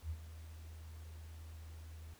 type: tone with ADSR envelope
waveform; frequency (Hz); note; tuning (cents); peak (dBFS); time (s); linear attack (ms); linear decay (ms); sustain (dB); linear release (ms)
sine; 79.8; D#2; +44; -36; 0.02-2.14; 83; 58; -12; 5
effects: pink hiss -63 dBFS RMS until 2.19 s